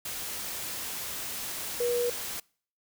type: tone in noise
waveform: sine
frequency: 482.4 Hz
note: B4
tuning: 41 cents flat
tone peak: -25 dBFS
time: 1.8-2.1 s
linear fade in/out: 5 ms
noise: white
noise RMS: -36 dBFS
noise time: 0.05-2.4 s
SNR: +8 dB
effects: noise-tail reverb RT60 0.5 s tail -26 dB re dry